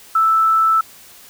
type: tone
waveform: sine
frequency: 1318.5 Hz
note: E6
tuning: in tune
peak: -11 dBFS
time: 0.15-0.81 s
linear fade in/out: 5 ms
effects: white hiss -43 dBFS RMS until 1.29 s